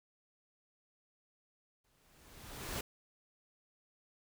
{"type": "noise with exponential growth", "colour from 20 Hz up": "pink", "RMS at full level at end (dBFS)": -37, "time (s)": [1.84, 2.81], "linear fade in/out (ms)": 5, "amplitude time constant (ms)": 210, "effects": []}